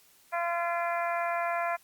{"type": "harmonic tone", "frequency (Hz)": 342.6, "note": "F4", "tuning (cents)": -33, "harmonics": [2, 3, 4, 5, 6, 7], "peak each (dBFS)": [-30, -34, -36, -38, -40, -41], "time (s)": [0.32, 1.77], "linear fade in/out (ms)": 20, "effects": ["white hiss -61 dBFS RMS until 1.83 s", "Opus 48 kbps"]}